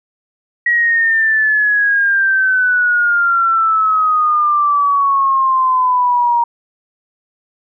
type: exponential sweep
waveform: sine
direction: down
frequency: 1915 to 940 Hz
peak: -10 dBFS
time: 0.66-6.44 s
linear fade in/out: 5 ms
effects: none